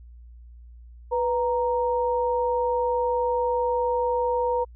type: tone pair together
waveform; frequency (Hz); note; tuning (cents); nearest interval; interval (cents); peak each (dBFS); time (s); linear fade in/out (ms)
sine; 493.9 / 932.3; B4 / A#5; 0 / 0; major seventh; 1100; -23 / -25; 1.11-4.65; 20
effects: added 59 Hz sine -43 dBFS peak until 4.75 s